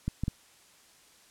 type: clicks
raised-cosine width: 5 ms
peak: -17 dBFS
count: 3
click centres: 0.08 / 0.236 / 0.281 s
effects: white hiss -59 dBFS RMS until 1.3 s + low-pass 10000 Hz 12 dB/octave